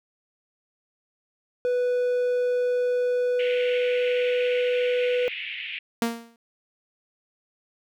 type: tone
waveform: triangle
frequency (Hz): 493.9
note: B4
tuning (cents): 0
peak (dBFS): -19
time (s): 1.65-5.28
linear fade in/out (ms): 0
type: band-pass noise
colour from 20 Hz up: pink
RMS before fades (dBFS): -34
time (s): 3.39-5.79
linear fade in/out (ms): 5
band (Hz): 2100 to 3000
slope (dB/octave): 48
type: tone with exponential decay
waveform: sawtooth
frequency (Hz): 232.1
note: A#3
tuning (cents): -7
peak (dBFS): -15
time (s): 6.02-6.36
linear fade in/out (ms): 2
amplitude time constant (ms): 73
effects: none